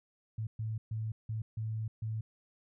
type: tone bursts at uneven times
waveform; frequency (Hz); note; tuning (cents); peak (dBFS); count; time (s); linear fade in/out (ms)
sine; 110.1; A2; +2; -33; 6; 0.38-0.47 / 0.59-0.78 / 0.91-1.12 / 1.29-1.42 / 1.57-1.88 / 2.02-2.21; 5
effects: none